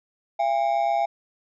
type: ring-modulated tone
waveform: triangle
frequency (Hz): 744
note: F#5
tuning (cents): +9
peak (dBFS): -15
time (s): 0.39-1.06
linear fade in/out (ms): 10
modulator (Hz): 63.9
effects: resampled to 16000 Hz